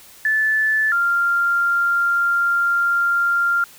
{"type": "tone pair in turn", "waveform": "sine", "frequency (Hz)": [1745, 1392.1], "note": ["A6", "F6"], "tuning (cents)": [-15, -6], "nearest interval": "major third", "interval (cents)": 391, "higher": "first", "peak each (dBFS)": -15, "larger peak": "neither", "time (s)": [[0.25, 0.92], [0.92, 3.64]], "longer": "second", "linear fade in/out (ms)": 2, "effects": ["white hiss -45 dBFS RMS until 3.78 s"]}